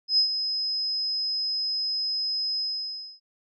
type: tone with ADSR envelope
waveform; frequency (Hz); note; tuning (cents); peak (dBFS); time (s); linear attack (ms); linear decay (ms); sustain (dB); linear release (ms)
sine; 5080; D#8; +35; -16; 0.08-3.2; 99; 97; -9; 610
effects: none